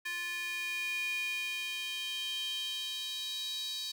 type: tone with high-pass filter sweep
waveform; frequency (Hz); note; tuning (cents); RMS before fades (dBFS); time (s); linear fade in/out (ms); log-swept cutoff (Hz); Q
square; 349.2; F4; 0; -37; 0.05-3.92; 10; 2000 to 4100; 6.2
effects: none